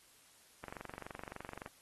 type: click train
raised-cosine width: 0.5 ms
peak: -30 dBFS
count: 25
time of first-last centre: 0.64-1.661 s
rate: 23.5 Hz
effects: white hiss -64 dBFS RMS until 1.81 s + AAC 32 kbps